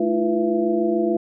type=tone cluster; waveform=sine; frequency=216.9 / 318.8 / 345.7 / 491.7 / 671 Hz; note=A3 / D#4 / F4 / B4 / E5; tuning=-25 / +42 / -18 / -8 / +31 cents; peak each=-25 / -26 / -20 / -28 / -26 dBFS; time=0-1.17 s; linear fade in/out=5 ms; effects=none